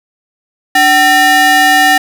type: ring-modulated tone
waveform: square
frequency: 528 Hz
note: C5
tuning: 16 cents sharp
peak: -3 dBFS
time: 0.75-1.98 s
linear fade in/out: 5 ms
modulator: 1290 Hz
effects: none